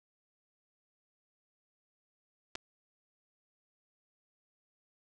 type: clicks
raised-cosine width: 0.2 ms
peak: -22 dBFS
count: 2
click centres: 2.553 / 2.556 s
effects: none